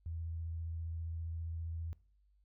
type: tone with vibrato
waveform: sine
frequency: 82.41 Hz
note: E2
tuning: in tune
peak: -38 dBFS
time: 0.06-1.93 s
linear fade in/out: 0 ms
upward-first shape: sine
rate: 15 Hz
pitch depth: 19 cents each way
effects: noise-tail reverb RT60 0.5 s tail -22 dB re dry + added 50 Hz sine -67 dBFS peak until 2.44 s